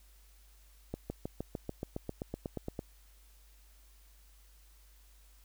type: accelerating click train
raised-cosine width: 2 ms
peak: -23 dBFS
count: 15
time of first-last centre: 0.94-2.792 s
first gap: 160 ms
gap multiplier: 0.97
effects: added 50 Hz sine -58 dBFS peak until 5.44 s + white hiss -66 dBFS RMS until 5.44 s